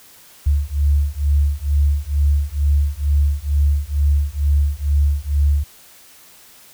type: beating tone pair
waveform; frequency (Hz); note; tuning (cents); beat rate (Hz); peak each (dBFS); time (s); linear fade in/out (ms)
sine; 71.1 / 73.3; C#2 / D2; +45 / -3; 2.2; -17; 0.46-5.64; 10
effects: white hiss -46 dBFS RMS until 6.73 s

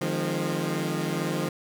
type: chord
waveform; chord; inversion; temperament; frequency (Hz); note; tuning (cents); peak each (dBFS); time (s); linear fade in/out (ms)
20% pulse; F minor seventh; third; equal with one note detuned; 152.27 / 174.61 / 207.7 / 261.6; Eb3 / F3 / Ab3 / C4; -37 / 0 / 0 / 0; -25 / -25 / -30 / -31; 0.01-1.49; 5
effects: none

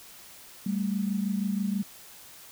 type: tone pair together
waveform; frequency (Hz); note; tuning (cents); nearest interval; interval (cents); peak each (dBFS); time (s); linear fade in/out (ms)
sine; 195.89 / 222.1; G3 / A3; -1 / +16; major second; 217; -27 / -31; 0.66-1.83; 5
effects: white hiss -49 dBFS RMS until 2.51 s

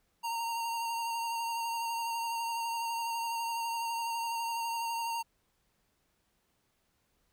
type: tone with vibrato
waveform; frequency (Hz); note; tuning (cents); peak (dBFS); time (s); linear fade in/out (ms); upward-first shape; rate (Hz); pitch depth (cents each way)
square; 924; A#5; -16; -33; 0.23-5.23; 20; sine; 12; 18
effects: pink hiss -75 dBFS RMS until 7.32 s

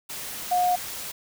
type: tone in noise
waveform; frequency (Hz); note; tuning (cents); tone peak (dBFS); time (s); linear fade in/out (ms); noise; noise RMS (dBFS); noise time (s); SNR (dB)
sine; 720; F#5; -47; -19; 0.51-0.76; 10; white; -35; 0.09-1.12; +13
effects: none

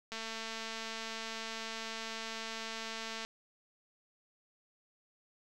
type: click train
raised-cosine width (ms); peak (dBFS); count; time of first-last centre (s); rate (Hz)
0.2; -24; 702; 0.12-3.249; 224
effects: none

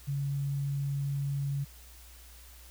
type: tone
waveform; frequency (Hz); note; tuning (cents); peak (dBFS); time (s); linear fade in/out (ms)
sine; 140; C#3; +18; -29; 0.07-1.65; 20
effects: added 60 Hz sine -51 dBFS peak until 2.7 s + white hiss -55 dBFS RMS until 2.7 s

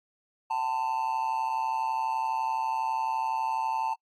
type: tone with amplitude modulation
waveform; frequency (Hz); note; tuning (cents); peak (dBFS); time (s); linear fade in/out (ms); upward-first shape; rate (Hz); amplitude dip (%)
triangle; 890; A5; +20; -21; 0.5-3.94; 10; sine; 132; 75
effects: noise-tail reverb RT60 0.1 s tail -26 dB re dry + AAC 48 kbps

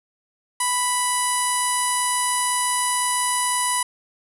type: tone with low-pass filter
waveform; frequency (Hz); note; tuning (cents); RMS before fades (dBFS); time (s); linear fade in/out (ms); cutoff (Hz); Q
sawtooth; 987.8; B5; 0; -22; 0.6-3.83; 5; 10000; 9.4
effects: none

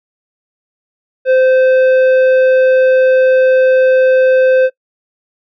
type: tone with tanh clipping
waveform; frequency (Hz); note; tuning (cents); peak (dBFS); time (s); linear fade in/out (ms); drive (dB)
sine; 518; C5; -17; -8; 1.25-4.7; 50; 9
effects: noise-tail reverb RT60 0.1 s tail -22 dB re dry

